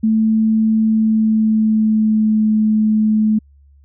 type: tone with pitch glide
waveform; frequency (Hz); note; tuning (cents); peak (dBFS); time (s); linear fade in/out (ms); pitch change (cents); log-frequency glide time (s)
sine; 220 to 215.8; A3 to A3; 0 to -33; -11; 0.03-3.39; 10; -33; 0.85-2.49
effects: added 70 Hz sine -45 dBFS peak until 3.84 s